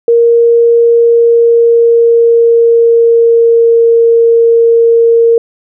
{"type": "tone with pitch glide", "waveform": "sine", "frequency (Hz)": [467.6, 462.5], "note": ["A#4", "A#4"], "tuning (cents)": [5, -14], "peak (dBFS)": -3, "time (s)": [0.08, 5.38], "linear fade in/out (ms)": 2, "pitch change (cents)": -19, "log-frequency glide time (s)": [0.78, 3.77], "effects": []}